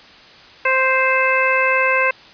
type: harmonic tone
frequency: 523.3 Hz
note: C5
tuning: in tune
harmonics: 1 / 2 / 3 / 4 / 5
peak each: -20 / -20 / -20 / -20 / -20 dBFS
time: 0.65-2.11 s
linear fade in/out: 5 ms
effects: white hiss -43 dBFS RMS until 2.33 s + resampled to 11025 Hz